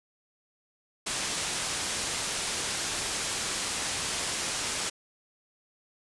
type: low-pass noise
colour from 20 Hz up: white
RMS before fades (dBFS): -32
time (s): 1.06-4.9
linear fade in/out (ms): 10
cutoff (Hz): 9300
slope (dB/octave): 24
effects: resampled to 24000 Hz